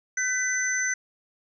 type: tone cluster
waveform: sine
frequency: 1528 / 1992 / 6100 Hz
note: G6 / B6 / G8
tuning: -45 / +14 / -48 cents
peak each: -28 dBFS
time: 0.17-0.94 s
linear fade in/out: 5 ms
effects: none